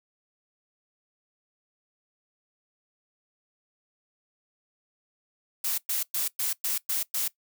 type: noise bursts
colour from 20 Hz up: blue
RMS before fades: -28 dBFS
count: 7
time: 5.64-7.28 s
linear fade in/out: 5 ms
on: 140 ms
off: 110 ms
effects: noise-tail reverb RT60 0.1 s tail -19 dB re dry